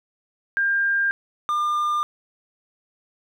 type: tone pair in turn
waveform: sine / triangle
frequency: 1600 / 1202 Hz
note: G6 / D6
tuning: +35 / +40 cents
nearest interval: perfect fourth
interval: 495 cents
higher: first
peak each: -18 / -18 dBFS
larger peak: neither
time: 0.57-1.11 / 1.49-2.03 s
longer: neither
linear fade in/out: 0 ms
effects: none